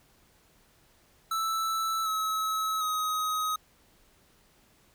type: tone with pitch steps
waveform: square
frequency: 1318.5 / 1289.9 / 1261.9 Hz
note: E6 / E6 / D#6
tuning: 0 / -38 / +24 cents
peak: -28 dBFS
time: 1.31-3.56 s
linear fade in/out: 5 ms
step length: 750 ms
effects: pink hiss -63 dBFS RMS until 4.94 s